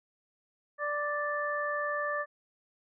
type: harmonic tone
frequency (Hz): 587.3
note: D5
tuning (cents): 0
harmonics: 1 / 2 / 3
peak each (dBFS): -34 / -34 / -34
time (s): 0.78-2.26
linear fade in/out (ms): 50
effects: none